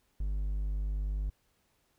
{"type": "tone", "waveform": "triangle", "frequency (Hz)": 50.2, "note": "G1", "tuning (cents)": 42, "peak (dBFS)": -28, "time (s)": [0.2, 1.3], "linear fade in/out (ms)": 5, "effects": ["pink hiss -73 dBFS RMS until 1.98 s"]}